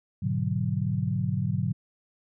sine chord, G# half-diminished seventh, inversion none, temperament equal, 103.83 / 123.47 / 146.83 / 185 Hz, G#2 / B2 / D3 / F#3, 0 / 0 / 0 / 0 cents, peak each -30 dBFS, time 0.22-1.73 s, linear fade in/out 10 ms, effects none

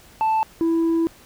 sine tone pair in turn, 880 / 330.3 Hz, A5 / E4, 0 / +4 cents, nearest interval octave + perfect fourth, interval 1696 cents, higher first, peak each -14 dBFS, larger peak neither, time 0.21-0.43 / 0.61-1.07 s, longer second, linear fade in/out 0 ms, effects tanh soft clip ceiling -16 dBFS + pink hiss -49 dBFS RMS until 1.25 s

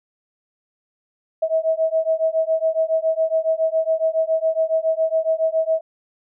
sine beating tone pair, 640 / 647.2 Hz, D#5 / E5, +49 / -32 cents, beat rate 7.2 Hz, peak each -20 / -20 dBFS, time 1.42-5.81 s, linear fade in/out 10 ms, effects none

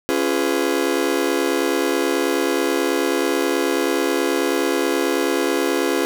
40% pulse chord, C# dominant seventh, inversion none, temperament just, 277.2 / 346.5 / 415.8 / 498.9 Hz, C#4 / E#4 / G#4 / B4, 0 / -14 / +2 / +17 cents, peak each -23 / -21 / -23 / -24 dBFS, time 0.09-6.05 s, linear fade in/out 0 ms, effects none

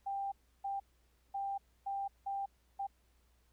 sine tone bursts at uneven times, 791 Hz, G5, 15 cents sharp, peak -35 dBFS, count 6, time 0.06-0.32 / 0.64-0.8 / 1.34-1.58 / 1.86-2.08 / 2.26-2.46 / 2.79-2.87 s, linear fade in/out 10 ms, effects added 60 Hz sine -69 dBFS peak until 3.52 s + pink hiss -75 dBFS RMS until 3.52 s

